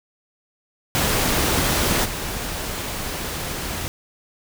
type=noise with level steps; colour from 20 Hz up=pink; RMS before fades=-20 / -28 dBFS; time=0.95-3.88 s; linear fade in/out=0 ms; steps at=2.04 s; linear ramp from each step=20 ms; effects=none